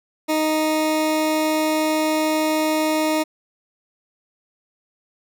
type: tone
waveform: 20% pulse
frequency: 311.1 Hz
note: D#4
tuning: in tune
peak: -13 dBFS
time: 0.28-3.24 s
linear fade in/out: 20 ms
effects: none